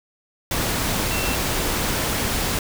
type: tone in noise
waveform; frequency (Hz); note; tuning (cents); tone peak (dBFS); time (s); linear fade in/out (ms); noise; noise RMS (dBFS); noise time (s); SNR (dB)
sine; 2696; E7; +38; -29; 1.11-1.35; 2; pink; -23; 0.51-2.59; -9
effects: none